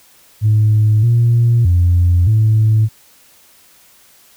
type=tone with pitch steps; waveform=sine; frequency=107.4 / 117.8 / 87.7 / 109.2 Hz; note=A2 / A#2 / F2 / A2; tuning=-41 / +19 / +8 / -13 cents; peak=-7 dBFS; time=0.41-2.89 s; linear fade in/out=50 ms; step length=620 ms; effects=tanh soft clip ceiling -5 dBFS + white hiss -48 dBFS RMS until 4.36 s